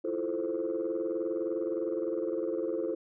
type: chord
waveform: sine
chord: F major seventh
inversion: third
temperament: equal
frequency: 329.6 / 349.2 / 440 / 523.3 Hz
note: E4 / F4 / A4 / C5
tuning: 0 / 0 / 0 / 0 cents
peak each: -34 dBFS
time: 0.04-2.95 s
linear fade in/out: 10 ms
effects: tanh soft clip ceiling -23 dBFS